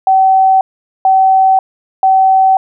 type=tone bursts; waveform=sine; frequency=764 Hz; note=G5; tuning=45 cents flat; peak=-5 dBFS; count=3; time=0.07-2.57 s; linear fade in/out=2 ms; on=540 ms; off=440 ms; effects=none

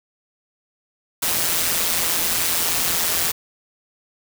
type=noise with amplitude modulation; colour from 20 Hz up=white; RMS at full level=-18 dBFS; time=1.22-3.32 s; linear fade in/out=10 ms; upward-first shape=sine; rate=169 Hz; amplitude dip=65%; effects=none

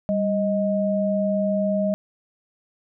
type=tone pair together; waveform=sine; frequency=196.86 / 625 Hz; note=G3 / D#5; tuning=+8 / +8 cents; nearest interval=octave + minor sixth; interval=2000 cents; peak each=-22 dBFS; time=0.09-1.94 s; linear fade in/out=0 ms; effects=none

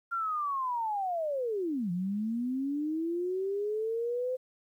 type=linear two-way sweep; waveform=sine; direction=down then up; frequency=1394 to 170.9 to 516 Hz; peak=-29 dBFS; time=0.11-4.37 s; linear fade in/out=20 ms; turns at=1.91 s; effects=11-bit

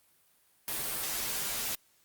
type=noise with comb filter; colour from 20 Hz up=white; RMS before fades=-34 dBFS; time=0.68-1.75 s; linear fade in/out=0 ms; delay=11 ms; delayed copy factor=-0.75; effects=white hiss -67 dBFS RMS until 2.04 s + Opus 32 kbps

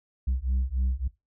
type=beating tone pair; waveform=sine; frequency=62.5 / 66 Hz; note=B1 / C2; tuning=+21 / +16 cents; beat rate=3.5 Hz; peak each=-25 dBFS; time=0.27-1.08 s; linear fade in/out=10 ms; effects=noise-tail reverb RT60 0.2 s tail -19 dB re dry + tanh soft clip ceiling -21 dBFS

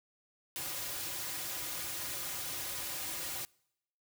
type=noise with comb filter; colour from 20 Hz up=white; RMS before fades=-39 dBFS; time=0.56-3.45 s; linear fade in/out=0 ms; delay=4.5 ms; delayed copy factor=-0.9; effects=noise-tail reverb RT60 0.8 s tail -26 dB re dry

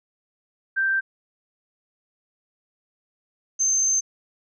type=tone pair in turn; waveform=sine; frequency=1568 / 6272 Hz; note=G6 / G8; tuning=0 / 0 cents; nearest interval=2 octaves; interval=2400 cents; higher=second; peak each=-19 / -18 dBFS; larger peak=second; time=0.76-1.01 / 3.59-4.01 s; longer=second; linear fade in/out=20 ms; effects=none

